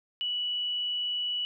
sine tone, 2948 Hz, F#7, 7 cents flat, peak -28 dBFS, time 0.21-1.45 s, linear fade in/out 0 ms, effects none

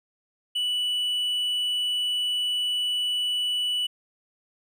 triangle tone, 2960 Hz, F#7, in tune, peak -22 dBFS, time 0.55-3.87 s, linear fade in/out 10 ms, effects none

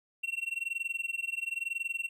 triangle tone with amplitude modulation, 2727 Hz, F7, 42 cents flat, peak -27 dBFS, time 0.23-2.09 s, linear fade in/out 10 ms, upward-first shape sine, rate 21 Hz, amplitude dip 95%, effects none

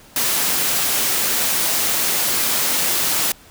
white high-pass noise, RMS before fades -19 dBFS, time 0.16-3.32 s, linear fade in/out 2 ms, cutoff 130 Hz, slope 12 dB/octave, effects pink hiss -46 dBFS RMS until 3.5 s

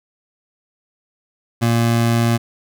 25% pulse tone, 116.54 Hz, A#2, in tune, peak -10 dBFS, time 1.61-2.38 s, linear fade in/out 20 ms, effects none

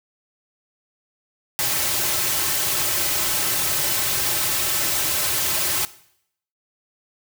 white noise with comb filter, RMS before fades -22 dBFS, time 1.59-5.85 s, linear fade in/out 0 ms, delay 4.2 ms, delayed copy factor -0.85, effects noise-tail reverb RT60 0.7 s tail -18 dB re dry

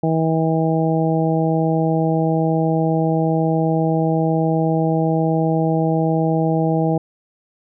harmonic tone, 161.1 Hz, E3, 39 cents flat, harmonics 1 / 2 / 3 / 4 / 5, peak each -18 / -21 / -23 / -24 / -25 dBFS, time 0.03-6.98 s, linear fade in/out 5 ms, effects none

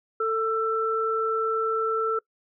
sine tone pair together, 445.2 / 1334 Hz, A4 / E6, +20 / +20 cents, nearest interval octave + perfect fifth, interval 1900 cents, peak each -25 dBFS, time 0.2-2.19 s, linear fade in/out 5 ms, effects noise-tail reverb RT60 0.1 s tail -24 dB re dry

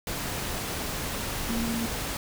sine tone in noise, 230 Hz, A#3, 23 cents flat, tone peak -28 dBFS, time 1.49-1.86 s, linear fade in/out 2 ms, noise pink, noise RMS -32 dBFS, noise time 0.07-2.17 s, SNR +1 dB, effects none

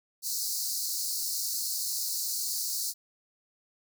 pink high-pass noise, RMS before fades -32 dBFS, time 0.22-2.94 s, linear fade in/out 50 ms, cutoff 4200 Hz, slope 96 dB/octave, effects none

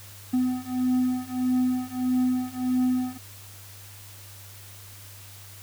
triangle beating tone pair, 251.9 / 253.5 Hz, B3 / B3, +34 / +45 cents, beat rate 1.6 Hz, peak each -24 / -23 dBFS, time 0.33-3.18 s, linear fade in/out 10 ms, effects added 99 Hz sine -46 dBFS peak until 5.62 s + white hiss -47 dBFS RMS until 5.62 s

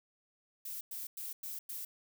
violet noise bursts, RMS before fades -42 dBFS, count 5, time 0.65-1.85 s, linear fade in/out 5 ms, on 160 ms, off 100 ms, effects none

